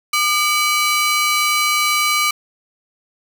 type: ring-modulated tone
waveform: sawtooth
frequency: 1752 Hz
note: A6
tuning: 8 cents flat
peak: -8 dBFS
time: 0.13-2.31 s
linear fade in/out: 5 ms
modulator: 545 Hz
effects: none